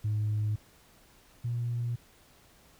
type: tone pair in turn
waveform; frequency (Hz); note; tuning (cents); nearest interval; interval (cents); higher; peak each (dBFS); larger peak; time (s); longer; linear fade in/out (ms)
sine; 106.2 / 119.21; G#2 / A#2; +39 / +39; major second; 200; second; -25 / -28; first; 0.04-0.56 / 1.44-1.96; neither; 10
effects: tanh soft clip ceiling -24 dBFS + pink hiss -60 dBFS RMS until 2.79 s